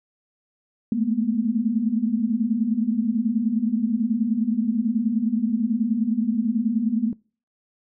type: tone cluster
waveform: sine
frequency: 213.2 / 223.8 / 242.6 Hz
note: G#3 / A3 / B3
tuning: +46 / +30 / -31 cents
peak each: -24 dBFS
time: 0.92-7.13 s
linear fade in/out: 2 ms
effects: noise-tail reverb RT60 0.4 s tail -25 dB re dry